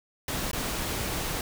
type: noise with dropouts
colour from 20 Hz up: pink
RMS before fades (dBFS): -31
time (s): 0.28-1.41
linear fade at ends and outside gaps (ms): 2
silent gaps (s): 0.514-0.531
effects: none